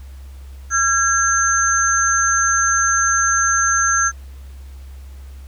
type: tone cluster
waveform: sine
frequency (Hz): 1365 / 1642 / 6290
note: F6 / G#6 / G8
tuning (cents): -40 / -20 / +5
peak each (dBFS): -18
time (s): 0.7-4.12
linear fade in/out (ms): 50
effects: added 67 Hz sine -33 dBFS peak until 5.47 s + pink hiss -51 dBFS RMS until 5.47 s